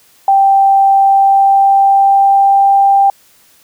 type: tone with pitch glide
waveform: sine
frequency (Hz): 784 to 790.8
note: G5 to G5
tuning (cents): 0 to +15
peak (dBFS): -5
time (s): 0.28-3.1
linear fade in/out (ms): 2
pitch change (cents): +15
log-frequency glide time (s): 0.96-2.8
effects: white hiss -48 dBFS RMS until 3.63 s